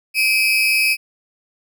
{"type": "tone pair together", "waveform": "35% pulse", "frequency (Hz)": [2353, 2558], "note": ["D7", "D#7"], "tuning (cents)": [3, 47], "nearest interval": "minor second", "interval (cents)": 144, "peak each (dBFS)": [-17, -14], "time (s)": [0.14, 0.97], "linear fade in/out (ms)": 50, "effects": []}